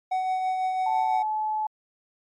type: tone with tremolo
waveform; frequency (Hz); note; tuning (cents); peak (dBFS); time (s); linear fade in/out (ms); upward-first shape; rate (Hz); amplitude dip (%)
triangle; 748; F#5; +19; -20; 0.11-1.23; 10; triangle; 6; 35
type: tone with pitch glide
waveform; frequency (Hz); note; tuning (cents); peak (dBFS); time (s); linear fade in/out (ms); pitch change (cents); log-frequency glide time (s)
sine; 878 to 860.9; A5 to A5; -4 to -38; -24; 0.86-1.67; 5; -34; 1.04-1.2
effects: MP3 48 kbps